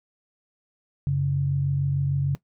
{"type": "tone pair together", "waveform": "sine", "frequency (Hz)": [92.5, 139.16], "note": ["F#2", "C#3"], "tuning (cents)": [0, 7], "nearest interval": "perfect fifth", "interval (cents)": 707, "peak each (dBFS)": [-30, -21], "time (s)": [1.07, 2.35], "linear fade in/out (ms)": 0, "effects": ["noise-tail reverb RT60 0.1 s tail -18 dB re dry"]}